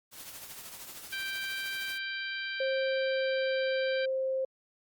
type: noise with tremolo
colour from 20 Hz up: white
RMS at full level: -43 dBFS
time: 0.11-1.99 s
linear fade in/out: 50 ms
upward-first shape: triangle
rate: 13 Hz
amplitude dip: 55%
type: harmonic tone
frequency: 784 Hz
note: G5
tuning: in tune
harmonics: 2 / 3 / 4 / 5 / 6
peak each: -36 / -40 / -42 / -44 / -46 dBFS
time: 1.12-4.06 s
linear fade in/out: 10 ms
type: tone with pitch glide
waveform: sine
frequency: 532 to 527.4 Hz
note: C5 to C5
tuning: +29 to +14 cents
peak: -28 dBFS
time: 2.6-4.45 s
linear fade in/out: 5 ms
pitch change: -15 cents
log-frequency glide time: 2.77-3.69 s
effects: Opus 48 kbps